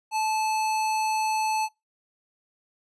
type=tone; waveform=square; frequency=870 Hz; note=A5; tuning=20 cents flat; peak=-24 dBFS; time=0.11-1.69 s; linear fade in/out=50 ms; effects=noise-tail reverb RT60 0.2 s tail -23 dB re dry + resampled to 24000 Hz